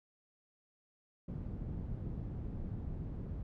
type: low-pass noise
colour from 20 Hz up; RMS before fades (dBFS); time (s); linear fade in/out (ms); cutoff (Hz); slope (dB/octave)
white; -41; 1.28-3.43; 5; 130; 12
effects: none